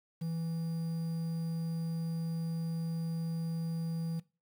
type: tone with quantisation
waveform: triangle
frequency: 164.81 Hz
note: E3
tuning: in tune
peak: -31 dBFS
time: 0.21-4.2 s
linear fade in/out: 10 ms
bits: 9
effects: noise-tail reverb RT60 0.3 s tail -20 dB re dry